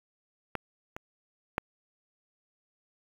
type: clicks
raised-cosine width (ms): 0.5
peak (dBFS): -16 / -23 / -12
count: 3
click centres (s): 0.553 / 0.965 / 1.581
effects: 7-bit